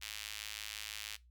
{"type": "tone with high-pass filter", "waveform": "sawtooth", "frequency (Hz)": 106.2, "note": "G#2", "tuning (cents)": 39, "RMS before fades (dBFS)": -45, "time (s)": [0.01, 1.17], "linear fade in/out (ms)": 20, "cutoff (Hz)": 2800, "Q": 1.3, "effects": ["noise-tail reverb RT60 0.2 s tail -19 dB re dry", "added 60 Hz sine -60 dBFS peak until 1.3 s"]}